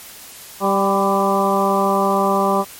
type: harmonic tone with a mistuned harmonic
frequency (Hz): 196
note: G3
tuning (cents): 0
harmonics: 1 / 2 / 3 / 4 / 5 / 6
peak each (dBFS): -21 / -21 / -21 / -21 / -21 / -21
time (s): 0.6-2.65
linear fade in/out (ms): 50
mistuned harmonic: 5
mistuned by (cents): +35
effects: white hiss -38 dBFS RMS until 2.79 s + MP3 64 kbps